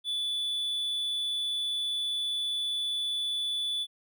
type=tone; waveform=triangle; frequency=3465 Hz; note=A7; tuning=27 cents flat; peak=-27 dBFS; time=0.04-3.87 s; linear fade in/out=50 ms; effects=none